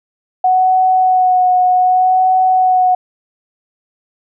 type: tone with vibrato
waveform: sine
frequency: 739 Hz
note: F#5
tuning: 2 cents flat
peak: -8 dBFS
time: 0.44-2.95 s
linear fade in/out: 5 ms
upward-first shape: sine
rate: 0.65 Hz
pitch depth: 19 cents each way
effects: none